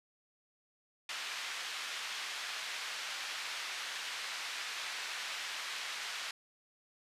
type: band-pass noise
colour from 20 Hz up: pink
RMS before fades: -41 dBFS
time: 1.09-6.31 s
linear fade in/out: 2 ms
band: 1600 to 4900 Hz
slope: 12 dB/octave
effects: resampled to 32000 Hz